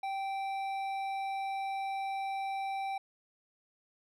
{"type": "tone with hard clipping", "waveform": "sine", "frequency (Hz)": 780, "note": "G5", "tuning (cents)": -9, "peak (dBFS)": -35, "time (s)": [0.03, 2.98], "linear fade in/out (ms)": 5, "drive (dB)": 9, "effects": []}